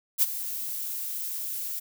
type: noise with ADSR envelope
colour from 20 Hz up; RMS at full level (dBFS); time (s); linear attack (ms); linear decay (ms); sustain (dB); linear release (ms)
violet; -19; 0.18-1.8; 42; 29; -14; 15
effects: none